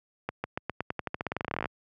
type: accelerating click train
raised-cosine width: 0.5 ms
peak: -15 dBFS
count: 24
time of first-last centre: 0.29-1.657 s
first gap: 150 ms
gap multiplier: 0.9
effects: high-pass 80 Hz 12 dB/octave